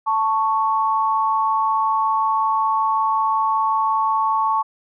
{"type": "tone pair together", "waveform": "sine", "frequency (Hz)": [883.3, 1108.7], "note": ["A5", "C#6"], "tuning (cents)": [6, 0], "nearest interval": "major third", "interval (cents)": 394, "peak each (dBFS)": -19, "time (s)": [0.06, 4.63], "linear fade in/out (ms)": 20, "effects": []}